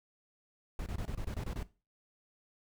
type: noise bursts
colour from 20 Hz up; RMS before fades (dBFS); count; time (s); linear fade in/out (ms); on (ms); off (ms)
brown; -37; 9; 0.79-1.63; 2; 72; 24
effects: noise-tail reverb RT60 0.3 s tail -17 dB re dry